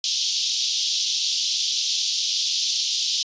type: band-pass noise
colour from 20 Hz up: white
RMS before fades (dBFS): -24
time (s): 0.04-3.23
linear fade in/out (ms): 2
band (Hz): 3100 to 6000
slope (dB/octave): 48
effects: resampled to 16000 Hz